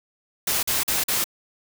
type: noise bursts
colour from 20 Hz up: white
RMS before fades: -23 dBFS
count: 4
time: 0.47-1.242 s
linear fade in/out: 5 ms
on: 160 ms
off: 44 ms
effects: none